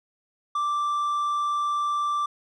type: tone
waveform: triangle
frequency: 1174 Hz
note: D6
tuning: 1 cent flat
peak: -21 dBFS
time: 0.55-2.26 s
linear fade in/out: 5 ms
effects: resampled to 24000 Hz